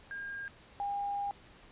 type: tone pair in turn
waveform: sine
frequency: 1614 / 807 Hz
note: G#6 / G#5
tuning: -50 / -50 cents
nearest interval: octave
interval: 1200 cents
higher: first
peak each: -38 / -32 dBFS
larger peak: second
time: 0.11-0.48 / 0.8-1.31 s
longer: second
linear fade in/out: 0 ms
effects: pink hiss -57 dBFS RMS until 1.71 s + resampled to 8000 Hz